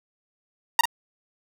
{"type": "tone with echo", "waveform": "sawtooth", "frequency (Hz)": 932.3, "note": "A#5", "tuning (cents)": 0, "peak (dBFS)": -9, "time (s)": [0.79, 0.81], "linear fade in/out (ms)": 2, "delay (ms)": 45, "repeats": 1, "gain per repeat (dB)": -9, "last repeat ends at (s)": 0.855, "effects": []}